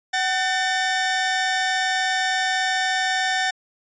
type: tone pair together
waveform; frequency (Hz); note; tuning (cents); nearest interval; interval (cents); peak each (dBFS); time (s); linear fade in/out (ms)
sawtooth; 753.9 / 1793; F#5 / A6; +32 / +32; octave + minor third; 1500; -19; 0.13-3.51; 10
effects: resampled to 16000 Hz